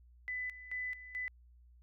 sine tone with tremolo, 2000 Hz, B6, 21 cents sharp, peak -36 dBFS, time 0.28-1.28 s, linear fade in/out 0 ms, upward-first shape square, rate 2.3 Hz, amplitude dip 75%, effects added 60 Hz sine -58 dBFS peak until 1.82 s

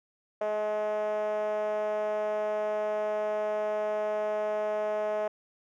5% pulse tone with band-pass filter, 212.1 Hz, G#3, 37 cents sharp, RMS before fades -30 dBFS, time 0.41-5.28 s, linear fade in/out 5 ms, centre 570 Hz, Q 9.9, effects none

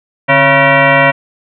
sine tone with frequency modulation, 680 Hz, F5, 46 cents flat, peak -5 dBFS, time 0.28-1.12 s, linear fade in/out 20 ms, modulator 412 Hz, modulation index 4.4, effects none

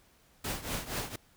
pink noise with tremolo, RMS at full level -33 dBFS, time 0.44-1.16 s, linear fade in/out 5 ms, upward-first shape triangle, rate 4.2 Hz, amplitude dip 85%, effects pink hiss -64 dBFS RMS until 1.36 s

